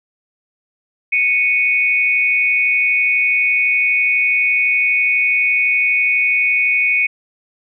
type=tone pair together; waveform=sine; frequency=2217 / 2485 Hz; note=C#7 / D#7; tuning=0 / -3 cents; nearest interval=major second; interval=197 cents; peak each=-15 dBFS; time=1.12-7.07 s; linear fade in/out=10 ms; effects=none